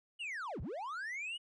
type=linear two-way sweep; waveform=triangle; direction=down then up; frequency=2979 to 44.3 to 2979 Hz; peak=-37 dBFS; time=0.19-1.38 s; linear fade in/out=20 ms; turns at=0.61 s; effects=resampled to 22050 Hz